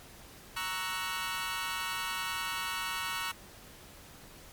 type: chord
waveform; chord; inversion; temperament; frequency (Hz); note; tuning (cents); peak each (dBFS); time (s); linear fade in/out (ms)
20% pulse; F# dominant seventh; first; equal with one note detuned; 932.3 / 1112.6 / 1318.5 / 1480; A#5 / C#6 / E6 / F#6; 0 / +6 / 0 / 0; -34; 0.56-3.32; 10
effects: pink hiss -52 dBFS RMS until 4.52 s + MP3 96 kbps